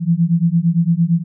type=beating tone pair; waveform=sine; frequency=164.3 / 173.1 Hz; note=E3 / F3; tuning=-5 / -15 cents; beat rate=8.8 Hz; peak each=-15 dBFS; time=0-1.24 s; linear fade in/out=50 ms; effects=none